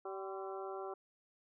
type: harmonic tone with a mistuned harmonic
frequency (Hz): 192.7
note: G3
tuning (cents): -29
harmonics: 2 / 3 / 4 / 5 / 6 / 7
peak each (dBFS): -43 / -49 / -47 / -53 / -52 / -52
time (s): 0.05-0.94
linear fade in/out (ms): 5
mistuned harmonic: 5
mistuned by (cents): +97
effects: none